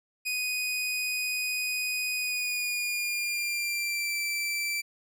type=tone with pitch glide; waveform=sawtooth; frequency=2489 to 2336 Hz; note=D#7 to D7; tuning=0 to -10 cents; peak=-25 dBFS; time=0.25-4.82 s; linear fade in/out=20 ms; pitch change=-110 cents; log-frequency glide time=2.16-4.17 s; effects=none